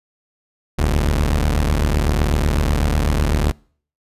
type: tone pair together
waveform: sawtooth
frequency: 40.71 / 73.42 Hz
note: E1 / D2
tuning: -21 / 0 cents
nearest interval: minor seventh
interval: 1021 cents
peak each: -14 / -14 dBFS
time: 0.78-3.52 s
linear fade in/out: 10 ms
effects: noise-tail reverb RT60 0.5 s tail -26 dB re dry + resampled to 32000 Hz